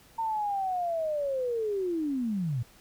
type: linear sweep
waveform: sine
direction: down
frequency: 917 to 109.7 Hz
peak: -27 dBFS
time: 0.18-2.63 s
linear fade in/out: 10 ms
effects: pink hiss -57 dBFS RMS until 2.8 s